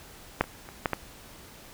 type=clicks; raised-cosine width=0.5 ms; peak=-6 / -25 / -26 / -9 / -11 dBFS; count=5; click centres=0.41 / 0.44 / 0.689 / 0.858 / 0.933 s; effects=pink hiss -49 dBFS RMS until 1.73 s